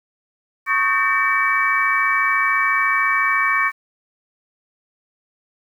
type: tone cluster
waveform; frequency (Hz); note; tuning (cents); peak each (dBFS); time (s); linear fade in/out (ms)
sine; 1109 / 1243 / 1567 / 1813 / 2285; C#6 / D#6 / G6 / A#6 / D7; 0 / -2 / -1 / -49 / -48; -20 / -28 / -28 / -20 / -20; 0.66-3.72; 50
effects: 8-bit